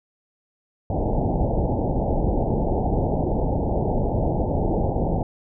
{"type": "low-pass noise", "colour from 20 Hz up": "pink", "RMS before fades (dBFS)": -22, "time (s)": [0.9, 5.23], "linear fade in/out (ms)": 2, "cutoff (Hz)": 870, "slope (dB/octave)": 96, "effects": []}